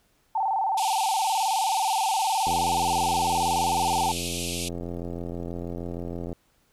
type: tone with vibrato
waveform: sine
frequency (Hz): 827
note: G#5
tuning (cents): -8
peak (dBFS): -22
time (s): 0.35-4.12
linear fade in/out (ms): 5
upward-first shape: square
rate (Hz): 19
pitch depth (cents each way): 120
type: band-pass noise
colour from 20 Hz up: pink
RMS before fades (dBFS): -33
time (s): 0.77-4.69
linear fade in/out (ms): 10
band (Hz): 2400 to 12000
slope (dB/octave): 96
type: click train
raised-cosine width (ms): 2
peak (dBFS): -21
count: 334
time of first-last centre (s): 2.47-6.329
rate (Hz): 86.3
effects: pink hiss -66 dBFS RMS until 6.72 s